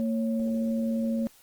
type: tone pair together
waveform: sine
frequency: 228 / 551 Hz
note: A#3 / C#5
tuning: -38 / -11 cents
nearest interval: octave + minor third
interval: 1527 cents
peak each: -25 / -34 dBFS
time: 0-1.27 s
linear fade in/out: 0 ms
effects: white hiss -57 dBFS RMS until 1.42 s + Opus 24 kbps